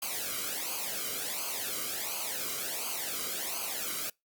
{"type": "noise with flanger", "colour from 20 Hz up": "white", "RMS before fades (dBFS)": -35, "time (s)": [0.02, 4.1], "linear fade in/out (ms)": 5, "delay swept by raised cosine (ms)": [0.54, 1.16], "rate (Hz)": 1.4, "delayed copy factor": -0.8, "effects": ["noise-tail reverb RT60 0.2 s tail -26 dB re dry", "Opus 48 kbps"]}